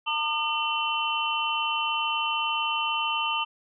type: tone cluster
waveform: sine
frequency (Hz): 909 / 1211 / 2722 / 3049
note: A#5 / D#6 / F7 / G7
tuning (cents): -44 / -47 / -45 / -49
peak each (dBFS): -30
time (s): 0.06-3.45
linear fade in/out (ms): 20
effects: none